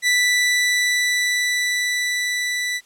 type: tone with level ramp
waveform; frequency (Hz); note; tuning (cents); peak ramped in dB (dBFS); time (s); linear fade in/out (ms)
sawtooth; 1975.5; B6; 0; -11 to -18; 0.02-2.81; 50
effects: white hiss -55 dBFS RMS until 2.85 s + low-pass 10000 Hz 12 dB/octave